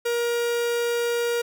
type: tone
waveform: 45% pulse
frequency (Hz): 473.5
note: A#4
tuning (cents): +27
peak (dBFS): -22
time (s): 0.05-1.42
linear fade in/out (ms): 10
effects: none